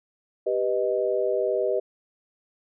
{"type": "chord", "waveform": "sine", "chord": "G augmented", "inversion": "none", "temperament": "equal", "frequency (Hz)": [392, 493.9, 622.3], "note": ["G4", "B4", "D#5"], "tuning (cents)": [0, 0, 0], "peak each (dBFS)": -26, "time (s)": [0.46, 1.8], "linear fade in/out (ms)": 10, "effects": []}